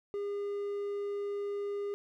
triangle tone, 405.7 Hz, G#4, 41 cents flat, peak -31 dBFS, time 0.14-1.94 s, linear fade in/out 0 ms, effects none

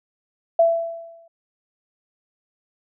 sine tone with exponential decay, 668 Hz, E5, 23 cents sharp, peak -10 dBFS, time 0.59-1.28 s, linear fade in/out 5 ms, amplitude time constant 150 ms, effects none

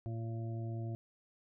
harmonic tone, 113.8 Hz, A#2, 41 cents flat, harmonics 1 / 2 / 3 / 5 / 6, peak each -37 / -49 / -47 / -56 / -52 dBFS, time 0.06-0.95 s, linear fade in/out 0 ms, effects none

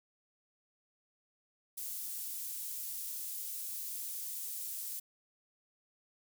pink high-pass noise, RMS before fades -41 dBFS, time 1.77-5 s, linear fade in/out 10 ms, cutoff 11000 Hz, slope 12 dB/octave, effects none

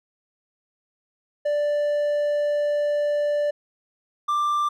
triangle tone pair in turn, 587.3 / 1182.1 Hz, D5 / D6, 0 / +11 cents, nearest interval octave, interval 1211 cents, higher second, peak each -18 dBFS, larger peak neither, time 1.45-3.51 / 4.28-4.69 s, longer first, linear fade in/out 10 ms, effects none

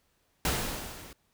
pink noise with level ramp, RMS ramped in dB -27 to -49 dBFS, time 0.45-1.13 s, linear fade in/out 2 ms, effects pink hiss -72 dBFS RMS until 1.33 s

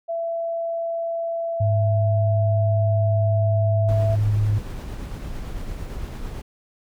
sine tone with pitch glide, 669 to 663.6 Hz, E5 to E5, +25 to +11 cents, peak -23 dBFS, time 0.08-4.16 s, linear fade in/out 20 ms, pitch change -14 cents, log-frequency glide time 1.48-3.67 s
sine tone, 104.7 Hz, G#2, 15 cents sharp, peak -17 dBFS, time 1.6-4.59 s, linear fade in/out 10 ms
brown noise with tremolo, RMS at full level -30 dBFS, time 3.88-6.42 s, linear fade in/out 10 ms, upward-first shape sine, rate 8.9 Hz, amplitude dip 25%
effects none

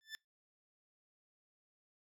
20% pulse tone with exponential growth, 1760 Hz, A6, in tune, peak -35 dBFS, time 0.01-0.15 s, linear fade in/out 0 ms, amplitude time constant 30 ms, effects noise-tail reverb RT60 0.2 s tail -25 dB re dry + low-pass 11000 Hz 12 dB/octave

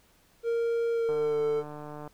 triangle tone with pitch glide, 464.8 to 444.3 Hz, A#4 to A4, -5 to +17 cents, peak -23 dBFS, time 0.43-1.64 s, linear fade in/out 50 ms, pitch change -78 cents, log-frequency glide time 0.92-1.41 s
click train, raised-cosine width 1 ms, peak -28 dBFS, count 148, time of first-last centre 1.09-2.077 s, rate 149 Hz
effects pink hiss -63 dBFS RMS until 2.13 s

